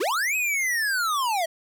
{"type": "linear two-way sweep", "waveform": "square", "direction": "up then down", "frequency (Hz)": [293.7, 2569, 628], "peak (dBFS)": -23, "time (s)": [0, 1.46], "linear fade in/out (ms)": 10, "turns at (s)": 0.36, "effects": []}